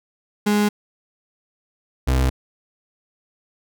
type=tone pair in turn; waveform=35% pulse; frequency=207.7 / 64.99 Hz; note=G#3 / C2; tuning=0 / -11 cents; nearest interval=octave + minor sixth; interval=2011 cents; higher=first; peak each=-14 dBFS; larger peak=neither; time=0.46-0.69 / 2.07-2.3 s; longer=neither; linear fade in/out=10 ms; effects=none